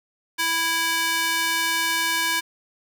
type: tone with high-pass filter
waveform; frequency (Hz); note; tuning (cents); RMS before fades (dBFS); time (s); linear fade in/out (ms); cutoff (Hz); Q
square; 329.6; E4; 0; -23; 0.38-2.41; 20; 1500; 1
effects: none